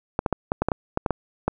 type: clicks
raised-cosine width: 1 ms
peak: -7 dBFS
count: 11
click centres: 0.191 / 0.262 / 0.327 / 0.519 / 0.62 / 0.686 / 0.718 / 0.974 / 1.062 / 1.107 / 1.48 s
effects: none